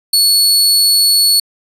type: tone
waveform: sawtooth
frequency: 4406 Hz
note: C#8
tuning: 11 cents flat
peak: -5 dBFS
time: 0.13-1.4 s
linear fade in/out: 5 ms
effects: resampled to 32000 Hz